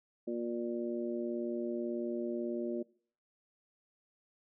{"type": "harmonic tone", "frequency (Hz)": 118.2, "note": "A#2", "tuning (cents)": 24, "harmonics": [2, 3, 4, 5], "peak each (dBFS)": [-38, -36, -47, -42], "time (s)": [0.27, 2.83], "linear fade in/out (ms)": 10, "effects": ["noise-tail reverb RT60 0.5 s tail -22 dB re dry"]}